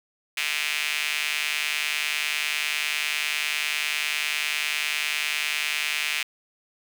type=tone with high-pass filter; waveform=sawtooth; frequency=150 Hz; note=D3; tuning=37 cents sharp; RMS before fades=-27 dBFS; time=0.37-6.23 s; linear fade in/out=5 ms; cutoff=2400 Hz; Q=3; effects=none